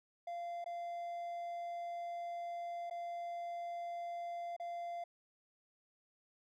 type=tone with dropouts; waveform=triangle; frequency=691 Hz; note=F5; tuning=19 cents flat; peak=-38 dBFS; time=0.27-5.04 s; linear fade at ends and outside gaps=5 ms; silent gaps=0.643-0.66 / 2.899-2.909 / 4.565-4.598 s; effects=none